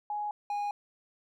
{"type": "tone pair in turn", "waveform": ["sine", "triangle"], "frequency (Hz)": [834, 821.6], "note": ["G#5", "G#5"], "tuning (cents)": [7, -19], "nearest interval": "unison", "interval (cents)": 26, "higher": "first", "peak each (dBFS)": [-31, -28], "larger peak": "second", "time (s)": [[0.1, 0.31], [0.5, 0.71]], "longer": "neither", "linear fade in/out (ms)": 2, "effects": []}